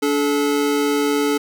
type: tone pair together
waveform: square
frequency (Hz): 288.3 / 432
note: D4 / A4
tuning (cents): -32 / -32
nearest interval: perfect fifth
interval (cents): 700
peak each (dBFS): -20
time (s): 0.02-1.38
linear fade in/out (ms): 10
effects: none